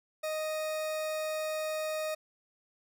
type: tone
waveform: 40% pulse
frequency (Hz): 622.3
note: D#5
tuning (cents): 0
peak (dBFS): -31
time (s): 0.23-2.15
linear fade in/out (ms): 10
effects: none